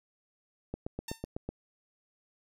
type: click train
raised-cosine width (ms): 2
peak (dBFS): -22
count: 7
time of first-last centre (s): 0.74-1.49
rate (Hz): 8
type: tone with exponential decay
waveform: 5% pulse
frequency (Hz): 904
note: A5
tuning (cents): +47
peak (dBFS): -24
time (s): 1.08-1.25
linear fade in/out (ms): 5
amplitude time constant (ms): 35
effects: none